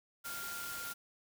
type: tone in noise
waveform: sine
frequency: 1396.9 Hz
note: F6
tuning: in tune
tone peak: -43 dBFS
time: 0.24-0.94 s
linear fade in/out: 20 ms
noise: white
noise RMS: -44 dBFS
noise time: 0.24-0.94 s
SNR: -2 dB
effects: none